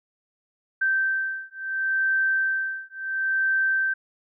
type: beating tone pair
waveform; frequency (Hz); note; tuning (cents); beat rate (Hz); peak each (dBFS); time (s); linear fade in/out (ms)
sine; 1557 / 1557.72; G6 / G6; -12 / -11; 0.72; -25; 0.81-3.94; 10
effects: none